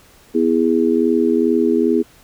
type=chord; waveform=sine; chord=E major; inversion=second; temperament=just; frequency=247.2 / 329.6 / 412 Hz; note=B3 / E4 / G#4; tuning=+2 / 0 / -14 cents; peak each=-17 dBFS; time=0.34-2.03 s; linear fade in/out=20 ms; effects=pink hiss -49 dBFS RMS until 2.23 s